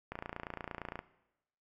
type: click train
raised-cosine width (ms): 0.5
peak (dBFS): -24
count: 26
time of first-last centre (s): 0.12-0.991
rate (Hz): 28.7
effects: noise-tail reverb RT60 0.9 s tail -17 dB re dry + MP3 96 kbps